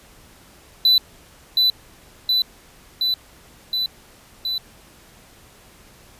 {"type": "tone with echo", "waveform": "triangle", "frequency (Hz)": 3991, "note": "B7", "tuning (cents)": 17, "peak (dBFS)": -10, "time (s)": [0.85, 0.98], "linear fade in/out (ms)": 2, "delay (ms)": 720, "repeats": 5, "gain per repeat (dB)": -2, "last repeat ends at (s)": 4.58, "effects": ["pink hiss -49 dBFS RMS until 6.19 s", "resampled to 32000 Hz"]}